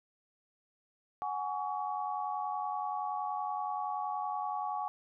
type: chord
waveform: sine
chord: F# suspended second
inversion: none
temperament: equal with one note detuned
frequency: 740 / 830.6 / 1128.8 Hz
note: F#5 / G#5 / C#6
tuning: 0 / 0 / +31 cents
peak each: -38 / -36 / -38 dBFS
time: 1.22-4.88 s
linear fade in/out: 0 ms
effects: none